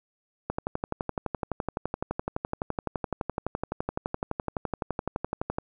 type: click train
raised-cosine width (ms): 1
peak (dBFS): -14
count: 61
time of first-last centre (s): 0.5-5.585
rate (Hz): 11.8
effects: none